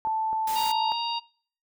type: tone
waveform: sine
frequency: 880 Hz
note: A5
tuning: in tune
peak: -24 dBFS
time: 0.05-0.92 s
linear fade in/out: 0 ms
type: clicks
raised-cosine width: 1 ms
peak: -28 dBFS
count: 2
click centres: 0.072 / 0.33 s
type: noise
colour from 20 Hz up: white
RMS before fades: -36 dBFS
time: 0.47-0.72 s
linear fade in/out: 5 ms
type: harmonic tone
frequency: 935 Hz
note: A#5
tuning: 5 cents sharp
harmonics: 1 / 3 / 4 / 5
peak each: -29 / -34 / -35 / -36 dBFS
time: 0.55-1.2 s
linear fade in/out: 20 ms
effects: noise-tail reverb RT60 0.5 s tail -22 dB re dry